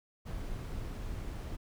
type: noise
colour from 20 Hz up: brown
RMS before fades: -39 dBFS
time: 0.25-1.57 s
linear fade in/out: 20 ms
effects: none